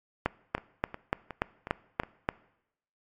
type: two click trains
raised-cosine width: 0.5 ms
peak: -10 / -22 dBFS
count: 8 / 5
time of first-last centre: 0.26-2.289 / 0.58-2.035 s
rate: 3.45 / 2.75 Hz
effects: noise-tail reverb RT60 0.8 s tail -21 dB re dry + MP3 64 kbps